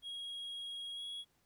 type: tone with pitch glide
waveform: triangle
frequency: 3293 to 3333 Hz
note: G#7 to G#7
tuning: -15 to +5 cents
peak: -40 dBFS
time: 0.02-1.25 s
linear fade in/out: 50 ms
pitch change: +20 cents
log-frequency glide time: 0.93-1.03 s
effects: pink hiss -75 dBFS RMS until 1.45 s

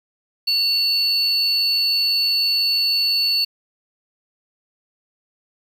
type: tone pair together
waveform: triangle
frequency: 2751 / 4453 Hz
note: F7 / C#8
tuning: -27 / +7 cents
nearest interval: minor sixth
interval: 834 cents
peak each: -24 / -15 dBFS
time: 0.47-3.45 s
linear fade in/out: 10 ms
effects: tanh soft clip ceiling -8 dBFS + 8-bit

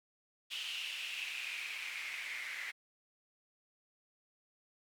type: noise with band-pass filter sweep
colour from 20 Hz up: white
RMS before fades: -42 dBFS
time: 0.5-2.72 s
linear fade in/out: 20 ms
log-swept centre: 3000 to 2000 Hz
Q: 5.7
effects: none

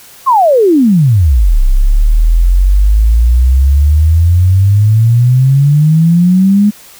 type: exponential two-way sweep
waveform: sine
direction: down then up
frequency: 1120 to 31.78 to 210.6 Hz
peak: -4 dBFS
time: 0.26-6.71 s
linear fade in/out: 20 ms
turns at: 1.61 s
effects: white hiss -37 dBFS RMS until 6.99 s

